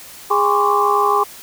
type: tone cluster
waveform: sine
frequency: 411.8 / 813 / 1036 / 1108 / 1175 Hz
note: G#4 / G#5 / C6 / C#6 / D6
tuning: -15 / -37 / -17 / -1 / +1 cents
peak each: -19 dBFS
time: 0.3-1.24 s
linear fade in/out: 10 ms
effects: white hiss -38 dBFS RMS until 1.42 s